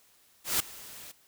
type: noise with ADSR envelope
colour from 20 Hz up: white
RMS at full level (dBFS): -25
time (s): 0.44-1.12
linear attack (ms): 160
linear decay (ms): 4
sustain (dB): -21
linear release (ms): 10
effects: white hiss -63 dBFS RMS until 1.27 s